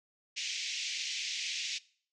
pink band-pass noise, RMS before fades -37 dBFS, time 0.36-1.79 s, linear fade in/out 20 ms, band 2200 to 6700 Hz, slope 48 dB/octave, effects noise-tail reverb RT60 0.5 s tail -21 dB re dry

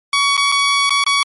15% pulse tone with dropouts, 1126 Hz, C#6, 27 cents sharp, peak -6 dBFS, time 0.13-1.23 s, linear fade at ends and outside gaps 2 ms, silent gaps 0.368-0.376 / 0.518-0.522 / 0.895-0.905 / 1.04-1.064 s, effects MP3 48 kbps

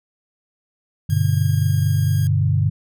sine chord, G major, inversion none, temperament equal with one note detuned, 98 / 122.62 / 146.83 Hz, G2 / B2 / D3, 0 / -12 / 0 cents, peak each -18 / -21 / -19 dBFS, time 1.09-2.7 s, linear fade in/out 10 ms
5% pulse tone, 1625 Hz, G#6, 38 cents flat, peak -24 dBFS, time 1.1-2.27 s, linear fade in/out 0 ms
effects none

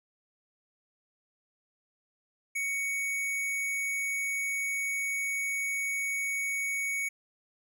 square tone, 2232 Hz, C#7, 11 cents sharp, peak -30 dBFS, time 2.55-7.09 s, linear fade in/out 10 ms, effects none

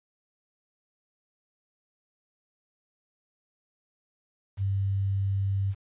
sine tone with quantisation, 98 Hz, G2, in tune, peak -24 dBFS, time 4.57-5.75 s, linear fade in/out 50 ms, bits 9, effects resampled to 8000 Hz

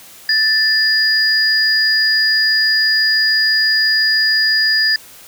sine tone pair together, 1760 / 4893 Hz, A6 / D#8, 0 / -30 cents, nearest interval octave + tritone, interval 1770 cents, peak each -14 dBFS, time 0.29-4.96 s, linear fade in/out 2 ms, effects white hiss -40 dBFS RMS until 5.27 s

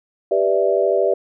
sine chord, E minor seventh, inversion first, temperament equal, 392 / 493.9 / 587.3 / 659.3 Hz, G4 / B4 / D5 / E5, 0 / 0 / 0 / 0 cents, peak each -19 / -21 / -19 / -21 dBFS, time 0.31-1.14 s, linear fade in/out 5 ms, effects none

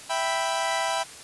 sawtooth chord, E minor, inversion none, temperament equal, 659.3 / 784 / 987.8 Hz, E5 / G5 / B5, 0 / 0 / 0 cents, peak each -25 dBFS, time 0.09-1.04 s, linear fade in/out 20 ms, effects white hiss -43 dBFS RMS until 1.23 s + resampled to 24000 Hz

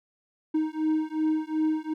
triangle beating tone pair, 311.1 / 313.8 Hz, D#4 / D#4, 0 / +15 cents, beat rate 2.7 Hz, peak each -25 dBFS, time 0.54-1.94 s, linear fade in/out 10 ms, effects none

